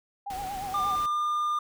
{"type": "tone with vibrato", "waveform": "sine", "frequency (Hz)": 780, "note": "G5", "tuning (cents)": -9, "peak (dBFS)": -32, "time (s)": [0.26, 0.96], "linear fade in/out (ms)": 10, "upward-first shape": "sine", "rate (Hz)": 8.5, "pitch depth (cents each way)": 78}
{"type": "noise", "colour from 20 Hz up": "pink", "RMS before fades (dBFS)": -42, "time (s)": [0.3, 1.06], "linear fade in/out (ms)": 2}
{"type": "tone with pitch glide", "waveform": "triangle", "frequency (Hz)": [1197, 1204.6], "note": ["D6", "D6"], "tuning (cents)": [33, 44], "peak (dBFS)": -23, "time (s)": [0.74, 1.59], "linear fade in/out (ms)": 5, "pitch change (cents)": 11, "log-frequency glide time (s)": [0.96, 1.22]}
{"effects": []}